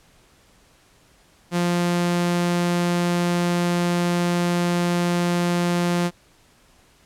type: tone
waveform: sawtooth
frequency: 174.61 Hz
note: F3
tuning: in tune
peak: -15 dBFS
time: 1.51-6.11 s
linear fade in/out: 50 ms
effects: pink hiss -56 dBFS RMS until 7.05 s + low-pass 11000 Hz 12 dB/octave